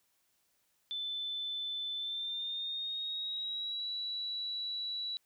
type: tone with pitch glide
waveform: sine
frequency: 3520 to 3928 Hz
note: A7 to B7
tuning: 0 to -10 cents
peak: -35 dBFS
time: 0.91-5.17 s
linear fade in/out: 0 ms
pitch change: +190 cents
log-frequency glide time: 1.96-3.88 s
effects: white hiss -75 dBFS RMS until 5.25 s